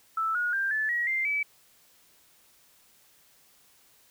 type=tone with pitch steps; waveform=sine; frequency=1318.5 / 1446.2 / 1586.2 / 1739.8 / 1908.2 / 2093 / 2296 Hz; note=E6 / F#6 / G6 / A6 / A#6 / C7 / D7; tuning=0 / -40 / +20 / -20 / +40 / 0 / -40 cents; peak=-25 dBFS; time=0.17-1.43 s; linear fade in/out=5 ms; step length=180 ms; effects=white hiss -61 dBFS RMS until 4.1 s